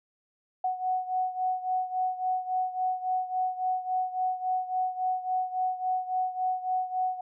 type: beating tone pair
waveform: sine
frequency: 740 / 743.6 Hz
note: F#5 / F#5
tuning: 0 / +8 cents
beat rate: 3.6 Hz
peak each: -28 / -32 dBFS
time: 0.64-7.21 s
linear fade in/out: 5 ms
effects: none